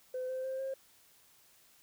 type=tone with pitch steps; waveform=sine; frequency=510 / 518 / 526.2 / 534.4 Hz; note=C5 / C5 / C5 / C5; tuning=-44 / -17 / +10 / +36 cents; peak=-33 dBFS; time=0.14-0.74 s; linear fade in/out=5 ms; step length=150 ms; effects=tanh soft clip ceiling -32 dBFS + white hiss -64 dBFS RMS until 1.82 s